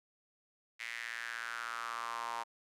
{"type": "tone with high-pass filter sweep", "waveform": "sawtooth", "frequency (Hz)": 116.54, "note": "A#2", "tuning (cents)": 0, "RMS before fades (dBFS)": -41, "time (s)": [0.79, 2.44], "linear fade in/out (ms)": 20, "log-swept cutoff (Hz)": [2100, 920], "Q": 4.8, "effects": ["low-pass 10000 Hz 12 dB/octave"]}